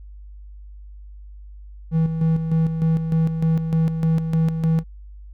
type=tone with tremolo; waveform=triangle; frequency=161.8 Hz; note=E3; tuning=32 cents flat; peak=-13 dBFS; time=1.91-4.84 s; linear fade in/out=50 ms; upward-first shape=square; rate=3.3 Hz; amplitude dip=55%; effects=added 50 Hz sine -37 dBFS peak until 5.33 s